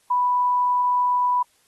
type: tone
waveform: sine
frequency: 987.8 Hz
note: B5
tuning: in tune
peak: -17 dBFS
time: 0.1-1.43 s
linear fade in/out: 10 ms
effects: white hiss -62 dBFS RMS until 1.67 s + AAC 32 kbps